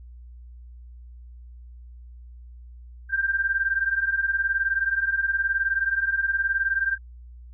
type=beating tone pair; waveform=sine; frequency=1568 / 1587 Hz; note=G6 / G6; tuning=0 / +21 cents; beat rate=19 Hz; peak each=-26 / -23 dBFS; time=3.09-6.98 s; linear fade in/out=50 ms; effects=added 60 Hz sine -41 dBFS peak until 7.53 s